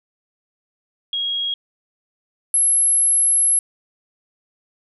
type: tone pair in turn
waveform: sine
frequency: 3287 / 11056 Hz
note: G#7 / F9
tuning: -19 / -19 cents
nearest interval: octave + major sixth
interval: 2100 cents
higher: second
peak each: -20 / -13 dBFS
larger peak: second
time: 1.13-1.54 / 2.54-3.59 s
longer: second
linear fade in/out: 2 ms
effects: none